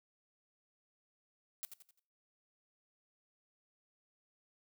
blue noise with echo, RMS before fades -41 dBFS, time 1.63-1.65 s, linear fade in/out 0 ms, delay 86 ms, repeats 4, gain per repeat -8 dB, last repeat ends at 1.994 s, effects noise-tail reverb RT60 0.5 s tail -20 dB re dry

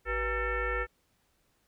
sine tone with frequency modulation, 920 Hz, A#5, 23 cents flat, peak -28 dBFS, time 0.05-0.87 s, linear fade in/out 50 ms, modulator 433 Hz, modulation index 2.7, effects pink hiss -72 dBFS RMS until 1.67 s

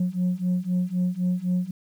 sine beating tone pair, 178.5 / 182.4 Hz, F3 / F#3, +38 / -24 cents, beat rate 3.9 Hz, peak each -24 / -23 dBFS, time 0-1.71 s, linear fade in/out 5 ms, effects tanh soft clip ceiling -18 dBFS + 9-bit

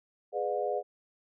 sine chord, G# diminished seventh, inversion none, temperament just, 415.3 / 498.4 / 598 / 717.6 Hz, G#4 / B4 / D5 / F5, 0 / +16 / +31 / +47 cents, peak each -34 dBFS, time 0.32-0.83 s, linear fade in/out 50 ms, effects none

